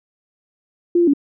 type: tone with pitch steps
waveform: sine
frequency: 347.4 / 344.2 / 282.9 Hz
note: F4 / F4 / C#4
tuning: -9 / -25 / +35 cents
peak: -11 dBFS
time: 0.95-1.136 s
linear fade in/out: 5 ms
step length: 62 ms
effects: none

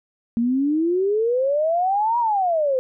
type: exponential two-way sweep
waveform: sine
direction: up then down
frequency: 227.4 to 970 to 503 Hz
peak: -17 dBFS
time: 0.37-2.79 s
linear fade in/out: 0 ms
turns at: 2.19 s
effects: none

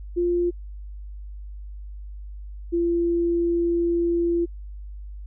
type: tone pair in turn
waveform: sine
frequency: 349.2 / 341.6 Hz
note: F4 / F4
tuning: 0 / -38 cents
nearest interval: unison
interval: 38 cents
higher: first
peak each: -19 dBFS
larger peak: neither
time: 0.16-0.51 / 2.72-4.46 s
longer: second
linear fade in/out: 20 ms
effects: added 50 Hz sine -34 dBFS peak until 5.26 s

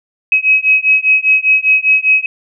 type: beating tone pair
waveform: sine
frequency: 2547 / 2552 Hz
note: D#7 / D#7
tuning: +40 / +43 cents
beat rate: 5 Hz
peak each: -11 dBFS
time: 0.32-2.26 s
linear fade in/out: 2 ms
effects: none

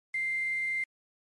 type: tone with quantisation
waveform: sine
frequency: 2093 Hz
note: C7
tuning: in tune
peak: -28 dBFS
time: 0.14-0.84 s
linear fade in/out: 5 ms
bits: 8
effects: MP3 48 kbps

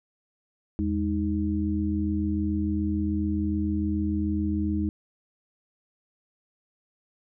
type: tone cluster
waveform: sine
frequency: 81.8 / 204.5 / 311.4 Hz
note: E2 / G#3 / D#4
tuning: -13 / -26 / +2 cents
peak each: -28 dBFS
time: 0.79-4.89 s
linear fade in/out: 0 ms
effects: none

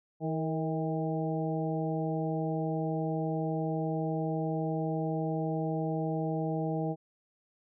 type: harmonic tone with a mistuned harmonic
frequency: 160 Hz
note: D#3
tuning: 49 cents sharp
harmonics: 1 / 2 / 3 / 4 / 5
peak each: -32 / -35 / -37 / -38 / -39 dBFS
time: 0.2-6.96 s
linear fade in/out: 50 ms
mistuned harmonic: 3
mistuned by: -43 cents
effects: none

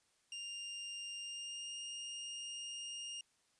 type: tone with pitch glide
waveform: sawtooth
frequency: 2800 to 2829 Hz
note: F7 to F7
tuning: +4 to +22 cents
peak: -40 dBFS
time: 0.32-3.21 s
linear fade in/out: 2 ms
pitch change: +18 cents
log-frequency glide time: 1.19-1.78 s
effects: white hiss -75 dBFS RMS until 3.59 s + resampled to 22050 Hz

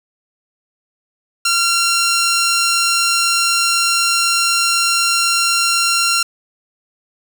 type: tone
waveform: 10% pulse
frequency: 1374 Hz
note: F6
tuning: 29 cents flat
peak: -5 dBFS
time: 1.45-6.23 s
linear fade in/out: 5 ms
effects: 7-bit

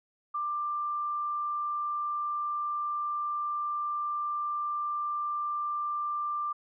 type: tone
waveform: sine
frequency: 1185 Hz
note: D6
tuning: 15 cents sharp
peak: -29 dBFS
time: 0.34-6.53 s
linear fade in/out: 10 ms
effects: none

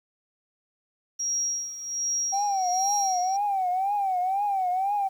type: tone with tremolo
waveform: sine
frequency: 5650 Hz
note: F8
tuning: 19 cents sharp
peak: -23 dBFS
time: 1.19-3.37 s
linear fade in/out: 10 ms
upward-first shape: sine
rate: 1.3 Hz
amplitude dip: 75%
type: tone with vibrato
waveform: sine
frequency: 770 Hz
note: G5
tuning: 31 cents flat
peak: -22 dBFS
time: 2.32-5.09 s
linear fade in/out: 20 ms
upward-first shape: triangle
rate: 2 Hz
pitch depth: 140 cents each way
effects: tanh soft clip ceiling -17 dBFS + 9-bit

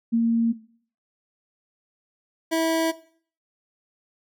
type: tone pair in turn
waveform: sine / 25% pulse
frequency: 230.3 / 325.7 Hz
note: A#3 / E4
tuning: -21 / -21 cents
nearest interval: tritone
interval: 600 cents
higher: second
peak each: -17 dBFS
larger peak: neither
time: 0.12-0.53 / 2.51-2.92 s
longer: neither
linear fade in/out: 20 ms
effects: noise-tail reverb RT60 0.5 s tail -17 dB re dry

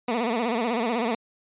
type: tone with vibrato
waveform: 15% pulse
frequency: 233.1 Hz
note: A#3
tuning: in tune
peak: -17 dBFS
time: 0.08-1.15 s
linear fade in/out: 5 ms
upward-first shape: sine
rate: 16 Hz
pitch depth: 120 cents each way
effects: resampled to 8000 Hz

